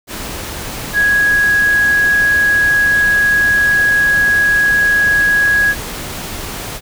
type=tone in noise; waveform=sine; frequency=1661.2 Hz; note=G#6; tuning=in tune; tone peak=-9 dBFS; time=0.93-5.75 s; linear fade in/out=50 ms; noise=pink; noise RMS=-25 dBFS; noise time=0.07-6.81 s; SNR=+13 dB; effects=none